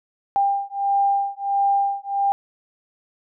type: beating tone pair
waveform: sine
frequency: 796 / 797.5 Hz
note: G5 / G5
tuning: +26 / +30 cents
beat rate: 1.5 Hz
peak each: -21 dBFS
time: 0.36-2.32 s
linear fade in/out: 0 ms
effects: none